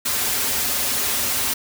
white noise with comb filter, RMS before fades -22 dBFS, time 0.05-1.54 s, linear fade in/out 10 ms, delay 6.1 ms, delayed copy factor -0.95, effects none

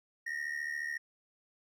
triangle ring-modulated tone, 1864.7 Hz, A#6, in tune, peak -30 dBFS, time 0.26-0.98 s, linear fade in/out 10 ms, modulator 37.1 Hz, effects none

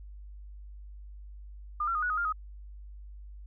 sine tone with pitch steps, 1210 / 1360 / 1235 / 1464 / 1255 / 1400 / 1260 Hz, D#6 / F6 / D#6 / F#6 / D#6 / F6 / D#6, -49 / -46 / -13 / -19 / +15 / +4 / +21 cents, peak -27 dBFS, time 1.8-2.325 s, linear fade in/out 5 ms, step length 75 ms, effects added 50 Hz sine -43 dBFS peak until 3.46 s

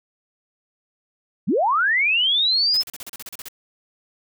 sine linear sweep, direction up, 133.8 to 5274 Hz, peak -16 dBFS, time 1.47-2.83 s, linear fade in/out 20 ms
white noise bursts, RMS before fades -35 dBFS, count 12, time 2.74-3.485 s, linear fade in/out 2 ms, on 30 ms, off 35 ms
effects none

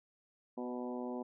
harmonic tone with a mistuned harmonic, 123.47 Hz, B2, in tune, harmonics 2 / 3 / 4 / 5 / 6 / 7 / 8, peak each -40 / -44 / -46 / -48 / -50 / -51 / -52 dBFS, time 0.57-1.23 s, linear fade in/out 10 ms, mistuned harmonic 4, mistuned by +16 cents, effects none

